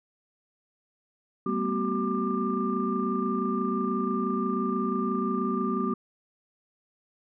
sine tone cluster, 194.6 / 225.2 / 251.2 / 379.5 / 1191 Hz, G3 / A3 / B3 / F#4 / D6, -12 / +40 / +30 / +44 / +24 cents, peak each -31 dBFS, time 1.46-5.94 s, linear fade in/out 5 ms, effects tanh soft clip ceiling -14 dBFS

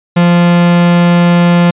45% pulse tone, 173.7 Hz, F3, 9 cents flat, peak -5 dBFS, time 0.16-1.71 s, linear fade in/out 10 ms, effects resampled to 8000 Hz

